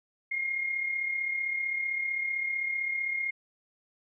sine tone with amplitude modulation, 2136 Hz, C7, 35 cents sharp, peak -26 dBFS, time 0.31-3.31 s, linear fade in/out 10 ms, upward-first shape sine, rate 35.6 Hz, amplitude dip 50%, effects none

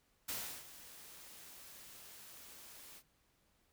white noise with ADSR envelope, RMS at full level -40 dBFS, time 0.28-3.03 s, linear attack 11 ms, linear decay 340 ms, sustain -15 dB, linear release 63 ms, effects pink hiss -75 dBFS RMS until 3.72 s

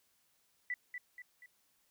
sine tone with echo, 1975.5 Hz, B6, in tune, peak -34 dBFS, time 0.7-0.74 s, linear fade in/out 2 ms, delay 240 ms, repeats 3, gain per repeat -6 dB, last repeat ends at 1.46 s, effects white hiss -74 dBFS RMS until 1.9 s

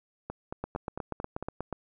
two click trains, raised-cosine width 1 ms, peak -19 / -21 dBFS, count 10 / 6, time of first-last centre 0.64-1.727 / 0.3-1.426 s, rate 8.28 / 4.44 Hz, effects none

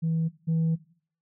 sine tone pair in turn, 162.7 / 162.7 Hz, E3 / E3, -22 / -22 cents, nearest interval unison, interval 0 cents, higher neither, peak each -22 / -20 dBFS, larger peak second, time 0.02-0.29 / 0.47-0.76 s, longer second, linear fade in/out 20 ms, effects noise-tail reverb RT60 0.5 s tail -18 dB re dry + tanh soft clip ceiling -20 dBFS

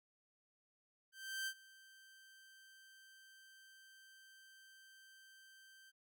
sawtooth tone with ADSR envelope, 1561 Hz, G6, 8 cents flat, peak -35 dBFS, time 1.12-5.92 s, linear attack 350 ms, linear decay 66 ms, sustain -22 dB, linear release 33 ms, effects none

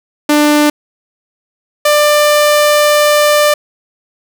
sawtooth tone pair in turn, 296.9 / 593.8 Hz, D4 / D5, +19 / +19 cents, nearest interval octave, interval 1200 cents, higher second, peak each -3 dBFS, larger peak neither, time 0.29-0.7 / 1.85-3.54 s, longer second, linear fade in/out 5 ms, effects none

